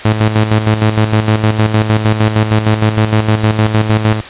sawtooth tone with tremolo, 108.3 Hz, A2, 27 cents flat, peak -3 dBFS, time 0.05-4.21 s, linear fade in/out 5 ms, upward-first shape square, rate 6.5 Hz, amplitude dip 60%, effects white hiss -28 dBFS RMS until 4.29 s + resampled to 8000 Hz

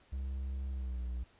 triangle tone with pitch glide, 66.5 to 61.33 Hz, C2 to B1, +29 to -11 cents, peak -33 dBFS, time 0.12-1.24 s, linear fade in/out 10 ms, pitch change -140 cents, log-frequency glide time 0.71-1.02 s, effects pink hiss -65 dBFS RMS until 1.39 s + resampled to 8000 Hz

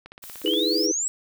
click train, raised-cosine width 0.3 ms, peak -25 dBFS, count 9, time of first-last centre 0.06-0.536 s, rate 16.8 Hz
blue noise, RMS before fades -41 dBFS, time 0.22-0.87 s, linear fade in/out 10 ms
sine chord, E major seventh, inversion third, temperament equal with one note detuned, 311.1 / 332.7 / 415.3 / 493.9 Hz, D#4 / E4 / G#4 / B4, 0 / +16 / 0 / 0 cents, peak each -27 / -27 / -27 / -29 dBFS, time 0.44-0.92 s, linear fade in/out 10 ms
sine exponential sweep, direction up, 2890 to 7920 Hz, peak -23 dBFS, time 0.46-1.08 s, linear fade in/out 0 ms
effects none

